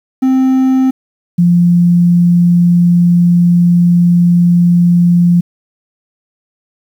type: tone pair in turn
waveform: triangle / sine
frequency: 261.6 / 174.09 Hz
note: C4 / F3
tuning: 0 / -5 cents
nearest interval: perfect fifth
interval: 705 cents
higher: first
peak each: -5 dBFS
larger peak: neither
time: 0.22-0.91 / 1.38-5.41 s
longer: second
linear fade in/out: 10 ms
effects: 7-bit